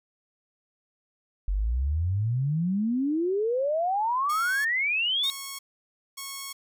sine exponential sweep, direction up, 45 to 3798 Hz, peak -23 dBFS, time 1.48-5.3 s, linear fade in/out 0 ms
5% pulse tone bursts, 1099 Hz, C#6, 15 cents flat, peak -23 dBFS, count 3, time 4.29-6.53 s, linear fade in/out 10 ms, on 360 ms, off 580 ms
effects none

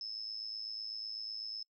sine tone with amplitude modulation, 5220 Hz, E8, 18 cents flat, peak -36 dBFS, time 0.01-1.63 s, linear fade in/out 2 ms, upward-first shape sine, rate 108 Hz, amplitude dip 75%, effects noise-tail reverb RT60 0.1 s tail -25 dB re dry

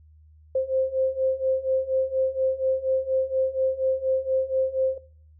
sine beating tone pair, 523 / 527.2 Hz, C5 / C5, -1 / +13 cents, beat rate 4.2 Hz, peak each -26 / -24 dBFS, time 0.55-4.98 s, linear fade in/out 5 ms, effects noise-tail reverb RT60 0.5 s tail -21 dB re dry + added 77 Hz sine -50 dBFS peak until 5.39 s

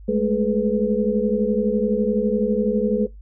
sine tone cluster, 205.8 / 217.7 / 424.4 / 496 Hz, G#3 / A3 / G#4 / B4, -16 / -18 / +38 / +7 cents, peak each -23 dBFS, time 0.08-3.07 s, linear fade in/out 10 ms, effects noise-tail reverb RT60 0.2 s tail -23 dB re dry + added 50 Hz sine -38 dBFS peak until 3.21 s

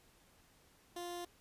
15% pulse tone with notch filter, 350 Hz, F4, 4 cents sharp, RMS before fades -44 dBFS, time 0.96-1.25 s, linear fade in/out 5 ms, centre 1300 Hz, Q 1.5, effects pink hiss -67 dBFS RMS until 1.4 s + resampled to 32000 Hz

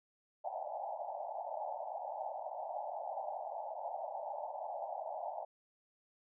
white band-pass noise, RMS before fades -42 dBFS, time 0.44-5.45 s, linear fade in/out 10 ms, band 580 to 880 Hz, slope 96 dB/octave, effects none

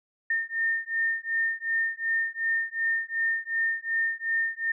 sine beating tone pair, 1817 / 1819.7 Hz, A#6 / A#6, -45 / -42 cents, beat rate 2.7 Hz, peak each -28 dBFS, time 0.3-4.72 s, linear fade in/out 5 ms, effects none

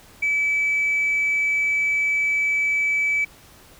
sine tone, 2300 Hz, D7, 37 cents flat, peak -17 dBFS, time 0.22-3.25 s, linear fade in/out 10 ms, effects tanh soft clip ceiling -15 dBFS + pink hiss -49 dBFS RMS until 3.79 s

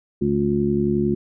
harmonic tone, 71.2 Hz, C#2, 47 cents sharp, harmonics 1 / 2 / 3 / 4 / 5, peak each -33 / -26 / -21 / -30 / -21 dBFS, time 0.21-1.15 s, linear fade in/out 10 ms, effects none

